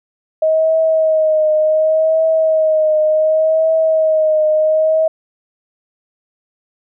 sine tone with vibrato, 630 Hz, D#5, 21 cents sharp, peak -10 dBFS, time 0.42-5.08 s, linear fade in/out 5 ms, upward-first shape triangle, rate 0.68 Hz, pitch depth 39 cents each way, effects none

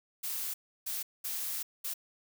blue noise bursts at uneven times, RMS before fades -36 dBFS, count 4, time 0.23-0.54 / 0.86-1.03 / 1.24-1.63 / 1.84-1.94 s, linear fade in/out 10 ms, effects none

